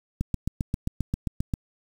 click train, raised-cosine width 5 ms, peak -13 dBFS, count 11, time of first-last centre 0.21-1.538 s, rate 7.53 Hz, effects 7-bit

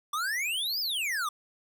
square exponential two-way sweep, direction up then down, 1148 to 5200 to 1148 Hz, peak -29 dBFS, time 0.13-1.29 s, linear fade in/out 5 ms, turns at 0.8 s, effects none

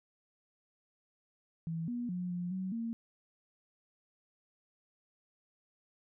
sine tone with pitch steps, 164.1 / 241.3 / 179.4 / 176.7 / 187.6 / 229.7 Hz, E3 / B3 / F3 / F3 / F#3 / A#3, -8 / -40 / +47 / +21 / +24 / -25 cents, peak -34 dBFS, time 1.67-2.93 s, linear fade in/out 0 ms, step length 210 ms, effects none

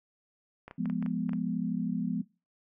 clicks, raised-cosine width 0.5 ms, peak -29 dBFS, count 8, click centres 0.68 / 0.711 / 0.857 / 0.899 / 1.026 / 1.062 / 1.293 / 1.333 s
sine chord, F diminished, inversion none, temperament equal, 174.61 / 207.7 / 246.9 Hz, F3 / Ab3 / Cb4, 0 / 0 / 0 cents, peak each -33 dBFS, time 0.78-2.22 s, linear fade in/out 10 ms
effects noise-tail reverb RT60 0.3 s tail -20 dB re dry

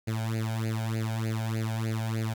sawtooth tone with flanger, 111.5 Hz, A2, 23 cents sharp, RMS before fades -30 dBFS, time 0.07-2.34 s, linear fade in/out 10 ms, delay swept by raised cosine 0.44 to 1.33 ms, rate 3.3 Hz, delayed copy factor +1, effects 9-bit

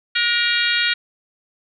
harmonic tone with a mistuned harmonic, 470.5 Hz, A#4, 16 cents sharp, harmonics 3 / 4 / 5 / 6 / 7 / 8 / 9, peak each -22 / -23 / -24 / -25 / -25 / -26 / -27 dBFS, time 0.15-0.94 s, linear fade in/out 10 ms, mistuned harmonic 3, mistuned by +38 cents, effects none

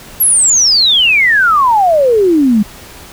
sine exponential sweep, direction down, 11840 to 200.2 Hz, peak -6 dBFS, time 0.2-2.63 s, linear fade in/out 10 ms, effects pink hiss -34 dBFS RMS until 3.12 s

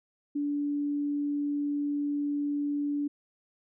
sine tone, 289.4 Hz, D4, 25 cents flat, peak -27 dBFS, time 0.35-3.08 s, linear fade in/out 10 ms, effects none

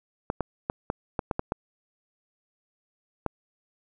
clicks, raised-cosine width 1 ms, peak -12 dBFS, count 9, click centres 0.301 / 0.407 / 0.699 / 0.901 / 1.192 / 1.312 / 1.394 / 1.521 / 3.263 s, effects none

